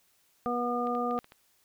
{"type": "harmonic tone", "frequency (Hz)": 242.4, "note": "B3", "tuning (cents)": -32, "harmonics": [1, 2, 3, 5], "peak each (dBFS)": [-33, -33, -33, -33], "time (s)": [0.46, 1.19], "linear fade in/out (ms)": 0}
{"type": "clicks", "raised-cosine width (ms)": 0.3, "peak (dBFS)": -33, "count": 6, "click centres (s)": [0.871, 0.951, 1.11, 1.18, 1.244, 1.321]}
{"effects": ["white hiss -68 dBFS RMS until 1.64 s"]}